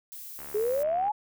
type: noise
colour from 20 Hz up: violet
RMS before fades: -42 dBFS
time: 0.12-0.83 s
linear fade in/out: 0 ms
type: click train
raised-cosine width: 0.5 ms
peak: -30 dBFS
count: 51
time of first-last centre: 0.39-1.082 s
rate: 72.3 Hz
type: exponential sweep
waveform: sine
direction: up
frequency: 407.1 to 862 Hz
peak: -24 dBFS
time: 0.54-1.12 s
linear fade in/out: 10 ms
effects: none